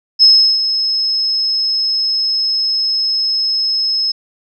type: tone with ADSR envelope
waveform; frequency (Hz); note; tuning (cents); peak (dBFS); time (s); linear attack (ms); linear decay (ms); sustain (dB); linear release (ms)
sine; 5180; E8; -31; -3; 0.19-4.12; 35; 360; -10; 8
effects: none